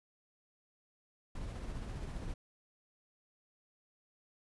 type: noise with tremolo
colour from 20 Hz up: brown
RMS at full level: -40 dBFS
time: 1.35-2.34 s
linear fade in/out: 5 ms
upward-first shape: triangle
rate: 15 Hz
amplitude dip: 35%
effects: resampled to 24000 Hz